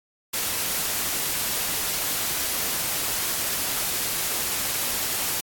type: noise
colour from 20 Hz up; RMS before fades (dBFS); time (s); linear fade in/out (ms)
white; -26; 0.33-5.41; 10
effects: AAC 64 kbps